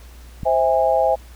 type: click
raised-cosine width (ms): 5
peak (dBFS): -16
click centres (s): 0.433
type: chord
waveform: sine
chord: C augmented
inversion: none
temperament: just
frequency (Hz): 523.3 / 654.1 / 817.6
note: C5 / E5 / G#5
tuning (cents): 0 / -14 / -27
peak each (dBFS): -19 / -18 / -19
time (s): 0.45-1.16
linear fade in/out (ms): 20
effects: added 60 Hz sine -39 dBFS peak until 1.35 s + pink hiss -49 dBFS RMS until 1.35 s